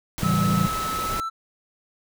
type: noise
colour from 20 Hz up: pink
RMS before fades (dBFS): -31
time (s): 0.18-1.2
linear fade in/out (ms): 0
type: tone with pitch glide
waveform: triangle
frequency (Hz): 1300 to 1328.1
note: E6 to E6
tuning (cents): -24 to +13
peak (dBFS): -24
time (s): 0.23-1.3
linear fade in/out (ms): 20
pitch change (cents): +37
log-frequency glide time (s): 1.07-1.19
type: chord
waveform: triangle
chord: A dominant seventh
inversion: none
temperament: equal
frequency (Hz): 110 / 138.59 / 164.81 / 196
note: A2 / C#3 / E3 / G3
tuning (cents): 0 / 0 / 0 / 0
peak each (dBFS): -26 / -26 / -21 / -21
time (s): 0.23-0.67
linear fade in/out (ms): 0
effects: none